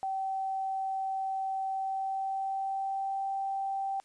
sine tone with pitch glide, 770 to 780.3 Hz, G5 to G5, -31 to -8 cents, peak -30 dBFS, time 0.03-4 s, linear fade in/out 0 ms, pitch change +23 cents, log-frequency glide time 1.68-3.24 s, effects white hiss -66 dBFS RMS until 4.04 s + resampled to 22050 Hz

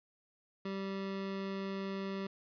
25% pulse tone, 194.6 Hz, G3, 12 cents flat, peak -33 dBFS, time 0.65-2.27 s, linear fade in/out 5 ms, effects resampled to 11025 Hz + 11-bit

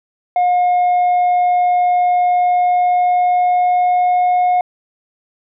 sine tone with pitch glide, 717 to 722 Hz, F5 to F#5, +45 to -43 cents, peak -8 dBFS, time 0.36-4.61 s, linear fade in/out 2 ms, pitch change +12 cents, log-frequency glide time 2.24-4.41 s, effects tanh soft clip ceiling -10 dBFS

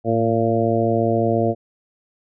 harmonic tone with a mistuned harmonic, 114.3 Hz, A#2, 34 cents flat, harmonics 1 / 2 / 3 / 4 / 5 / 6, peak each -23 / -23 / -23 / -23 / -23 / -23 dBFS, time 0.04-1.55 s, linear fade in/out 50 ms, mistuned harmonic 1, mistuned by -47 cents, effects none

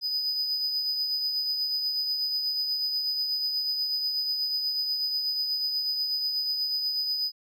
triangle tone with tremolo, 4986 Hz, D#8, 3 cents sharp, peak -23 dBFS, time 0.01-7.32 s, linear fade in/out 50 ms, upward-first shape triangle, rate 8.2 Hz, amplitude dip 40%, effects none

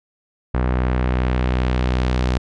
sawtooth tone with low-pass filter sweep, 62.6 Hz, B1, 24 cents sharp, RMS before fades -19 dBFS, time 0.54-2.38 s, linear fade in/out 5 ms, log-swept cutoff 1600 to 5100 Hz, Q 1, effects none

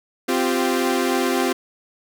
sawtooth chord, C suspended fourth, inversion none, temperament equal with one note detuned, 260 / 349.2 / 392 Hz, C4 / F4 / G4, -11 / 0 / 0 cents, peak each -18 / -19 / -20 dBFS, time 0.28-1.53 s, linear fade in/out 10 ms, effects none

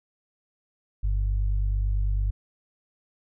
sine tone pair together, 49 / 98 Hz, G1 / G2, 0 / 0 cents, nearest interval octave, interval 1200 cents, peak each -22 / -31 dBFS, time 1.03-2.31 s, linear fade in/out 10 ms, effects none

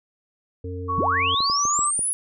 harmonic tone, 90.9 Hz, F#2, 30 cents flat, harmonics 1 / 3 / 5, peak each -30 / -37 / -34 dBFS, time 0.64-1.35 s, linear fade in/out 5 ms
sine tone with pitch glide, 1115 to 1176.5 Hz, C#6 to D6, +10 to +3 cents, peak -22 dBFS, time 0.88-1.91 s, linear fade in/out 20 ms, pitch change +93 cents, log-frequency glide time 1.48-1.71 s
sine linear sweep, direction up, 98 to 10580 Hz, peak -21 dBFS, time 0.98-2.13 s, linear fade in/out 0 ms
clicks, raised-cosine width 2 ms, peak -22 dBFS, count 5, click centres 1.405 / 1.499 / 1.653 / 1.791 / 1.992 s
effects none

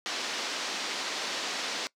white band-pass noise, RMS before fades -34 dBFS, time 0.06-1.87 s, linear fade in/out 0 ms, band 230 to 5600 Hz, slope 24 dB/octave, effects noise-tail reverb RT60 0.1 s tail -21 dB re dry

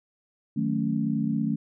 sine chord, D# half-diminished seventh, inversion none, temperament equal, 155.56 / 185 / 220 / 277.2 Hz, D#3 / F#3 / A3 / C#4, 0 / 0 / 0 / 0 cents, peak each -30 / -32 / -26 / -30 dBFS, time 0.56-1.56 s, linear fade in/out 10 ms, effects none

